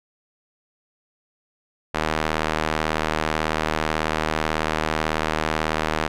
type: tone with band-pass filter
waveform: sawtooth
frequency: 78.2 Hz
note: D#2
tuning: 9 cents sharp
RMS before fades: -24 dBFS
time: 1.94-6.08 s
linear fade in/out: 10 ms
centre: 1400 Hz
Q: 0.57
effects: none